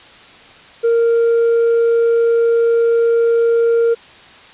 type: tone with tanh clipping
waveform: sine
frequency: 464 Hz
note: A#4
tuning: 8 cents flat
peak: -11 dBFS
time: 0.83-3.95 s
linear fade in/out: 20 ms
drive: 2 dB
effects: white hiss -41 dBFS RMS until 4.53 s + resampled to 8000 Hz